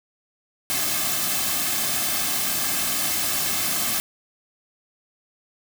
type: noise with comb filter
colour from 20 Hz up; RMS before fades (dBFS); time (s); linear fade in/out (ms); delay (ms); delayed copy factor
white; -24; 0.7-4; 0; 2.1; -0.65
effects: none